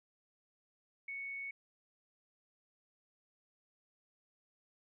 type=tone; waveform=sine; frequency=2218 Hz; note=C#7; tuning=in tune; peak=-40 dBFS; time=1.08-1.51 s; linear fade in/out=5 ms; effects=none